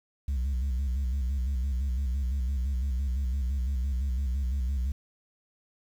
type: tone with vibrato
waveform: sine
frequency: 65.41 Hz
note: C2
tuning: in tune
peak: -23 dBFS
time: 0.28-4.92 s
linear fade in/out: 5 ms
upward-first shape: square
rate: 5.9 Hz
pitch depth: 97 cents each way
effects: tanh soft clip ceiling -25 dBFS + 9-bit